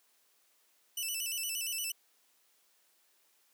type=tone with vibrato; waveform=10% pulse; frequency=2803 Hz; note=F7; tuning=6 cents sharp; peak=-26 dBFS; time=0.97-1.92 s; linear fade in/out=5 ms; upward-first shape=square; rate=8.6 Hz; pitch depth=96 cents each way; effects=white hiss -70 dBFS RMS until 3.53 s + high-pass 300 Hz 12 dB/octave